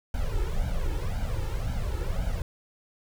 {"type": "noise with flanger", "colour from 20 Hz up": "brown", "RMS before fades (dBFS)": -28, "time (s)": [0.14, 2.42], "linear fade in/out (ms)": 2, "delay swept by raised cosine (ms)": [1.3, 2.3], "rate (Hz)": 1.9, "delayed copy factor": 1, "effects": []}